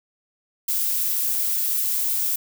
violet noise, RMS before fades -23 dBFS, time 0.68-2.36 s, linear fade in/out 5 ms, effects none

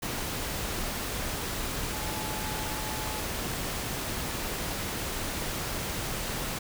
sine tone in noise, 861 Hz, A5, 38 cents flat, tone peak -40 dBFS, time 1.93-3.21 s, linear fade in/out 10 ms, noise pink, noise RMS -33 dBFS, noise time 0.02-6.59 s, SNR -10 dB, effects none

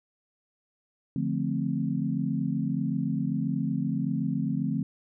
sine chord, D minor seventh, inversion none, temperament equal, 146.83 / 174.61 / 220 / 261.6 Hz, D3 / F3 / A3 / C4, 0 / 0 / 0 / 0 cents, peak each -31 dBFS, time 1.16-4.83 s, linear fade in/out 2 ms, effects none

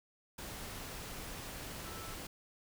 sine tone in noise, 1318.5 Hz, E6, in tune, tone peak -51 dBFS, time 1.85-2.14 s, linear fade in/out 5 ms, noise pink, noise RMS -45 dBFS, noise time 0.38-2.27 s, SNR -9 dB, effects none

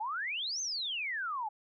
sine exponential two-way sweep, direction up then down, 816 to 6420 to 816 Hz, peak -33 dBFS, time 0-1.49 s, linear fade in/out 10 ms, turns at 0.61 s, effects none

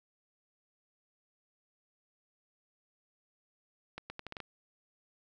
accelerating click train, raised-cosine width 0.3 ms, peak -25 dBFS, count 7, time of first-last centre 3.98-4.403 s, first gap 120 ms, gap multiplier 0.78, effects none

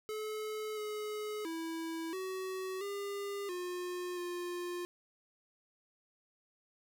square tone with pitch steps, 430.4 / 423.7 / 327.6 / 376.2 / 402.2 / 357.9 / 352.9 Hz, A4 / G#4 / E4 / F#4 / G4 / F4 / F4, -38 / +35 / -11 / +29 / +44 / +42 / +18 cents, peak -38 dBFS, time 0.09-4.85 s, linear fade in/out 0 ms, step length 680 ms, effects none

